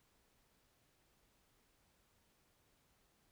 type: silence
effects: pink hiss -75 dBFS RMS until 3.31 s